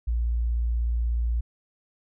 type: tone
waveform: sine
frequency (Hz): 58.27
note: A#1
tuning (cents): 0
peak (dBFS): -22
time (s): 0.07-1.41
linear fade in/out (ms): 10
effects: none